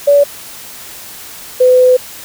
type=tone pair in turn; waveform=sine; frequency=572 / 505.3 Hz; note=D5 / B4; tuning=-46 / +40 cents; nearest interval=major second; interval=214 cents; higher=first; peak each=-4 dBFS; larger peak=neither; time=0.07-0.24 / 1.6-1.97 s; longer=second; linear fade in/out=10 ms; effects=white hiss -31 dBFS RMS until 2.24 s